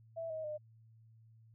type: tone with pitch steps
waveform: sine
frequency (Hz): 659.3 / 632.4 / 606.7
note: E5 / D#5 / D#5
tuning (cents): 0 / +28 / -44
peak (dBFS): -38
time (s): 0.16-0.58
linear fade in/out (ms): 20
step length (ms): 140
effects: added 112 Hz sine -59 dBFS peak until 1.54 s